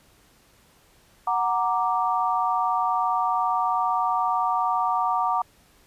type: chord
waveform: sine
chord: Gb augmented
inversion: none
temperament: equal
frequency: 740 / 932.3 / 1174.7 Hz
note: Gb5 / Bb5 / D6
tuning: 0 / 0 / 0 cents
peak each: -25 dBFS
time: 1.27-5.42 s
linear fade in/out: 5 ms
effects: pink hiss -58 dBFS RMS until 5.86 s + resampled to 32000 Hz